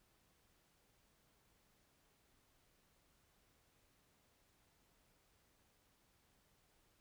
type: silence
effects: pink hiss -75 dBFS RMS until 7 s